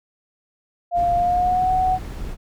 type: tone with pitch glide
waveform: sine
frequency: 698.5 to 744.3 Hz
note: F5 to F#5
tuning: 0 to +10 cents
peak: -16 dBFS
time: 0.91-1.99 s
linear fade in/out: 50 ms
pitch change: +110 cents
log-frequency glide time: 1.15-1.7 s
type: noise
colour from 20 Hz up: brown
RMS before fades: -30 dBFS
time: 0.94-2.37 s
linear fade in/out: 50 ms
effects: none

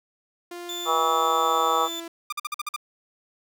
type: tone with pitch glide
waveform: sawtooth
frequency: 349.2 to 335 Hz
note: F4 to E4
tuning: 0 to +28 cents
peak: -31 dBFS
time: 0.51-2.08 s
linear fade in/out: 5 ms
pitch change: -72 cents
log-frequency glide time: 0.98-1.91 s
type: tone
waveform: 35% pulse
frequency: 3526 Hz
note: A7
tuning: 3 cents sharp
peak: -29 dBFS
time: 0.69-2 s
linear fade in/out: 2 ms
type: harmonic tone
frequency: 162 Hz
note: E3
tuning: 30 cents flat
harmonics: 3 / 4 / 5 / 6 / 7 / 8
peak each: -28 / -33 / -27 / -28 / -24 / -26 dBFS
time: 0.85-1.89 s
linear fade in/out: 50 ms
type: tone bursts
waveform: sawtooth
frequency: 1200 Hz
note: D6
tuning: 37 cents sharp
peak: -23 dBFS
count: 7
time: 2.3-2.763 s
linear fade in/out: 5 ms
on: 25 ms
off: 48 ms
effects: none

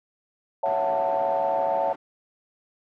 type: chord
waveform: sine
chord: F# minor seventh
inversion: second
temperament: just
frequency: 555 / 666 / 740 / 888 Hz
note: C#5 / E5 / F#5 / A5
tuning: +2 / +18 / 0 / +16 cents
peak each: -27 dBFS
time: 0.63-1.93 s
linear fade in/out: 5 ms
type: band-pass noise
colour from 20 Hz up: pink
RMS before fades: -40 dBFS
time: 0.65-1.96 s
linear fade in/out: 10 ms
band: 270 to 1200 Hz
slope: 12 dB/octave
effects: none

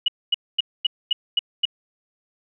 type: tone bursts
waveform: sine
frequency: 2918 Hz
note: F#7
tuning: 25 cents flat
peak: -15 dBFS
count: 7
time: 0.06-1.654 s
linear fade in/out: 5 ms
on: 22 ms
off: 240 ms
effects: none

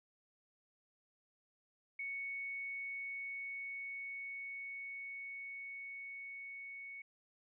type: tone with level ramp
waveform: sine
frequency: 2220 Hz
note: C#7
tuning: 2 cents sharp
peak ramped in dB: -39 to -46 dBFS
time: 1.99-7.02 s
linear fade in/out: 5 ms
effects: none

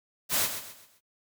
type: noise with echo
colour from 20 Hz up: white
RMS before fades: -26 dBFS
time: 0.29-0.49 s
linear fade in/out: 50 ms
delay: 130 ms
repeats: 4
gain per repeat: -9 dB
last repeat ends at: 1.01 s
effects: noise-tail reverb RT60 0.1 s tail -25 dB re dry

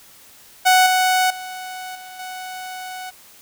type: tone with level steps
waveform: sawtooth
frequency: 742 Hz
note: F#5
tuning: 5 cents sharp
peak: -7 / -11 / -26 / -32 / -26 dBFS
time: 0.65-3.11 s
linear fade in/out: 20 ms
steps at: 0.86 / 1.3 / 1.95 / 2.19 s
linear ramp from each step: 5 ms
effects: white hiss -47 dBFS RMS until 3.41 s

